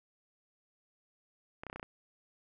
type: clicks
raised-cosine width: 0.5 ms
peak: -27 dBFS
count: 7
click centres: 1.635 / 1.667 / 1.699 / 1.729 / 1.76 / 1.797 / 1.829 s
effects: none